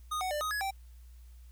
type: tone with pitch steps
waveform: square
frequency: 1238 / 744 / 595 / 1253 / 1682 / 778 Hz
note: D#6 / F#5 / D5 / D#6 / G#6 / G5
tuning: -9 / +9 / +22 / +12 / +22 / -13 cents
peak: -32 dBFS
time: 0.11-0.71 s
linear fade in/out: 10 ms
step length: 100 ms
effects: added 60 Hz sine -49 dBFS peak until 1.51 s + white hiss -68 dBFS RMS until 1.51 s